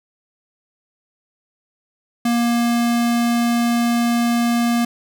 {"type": "tone", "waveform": "square", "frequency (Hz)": 236.4, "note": "A#3", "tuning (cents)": 24, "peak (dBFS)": -16, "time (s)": [2.25, 4.85], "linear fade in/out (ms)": 5, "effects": []}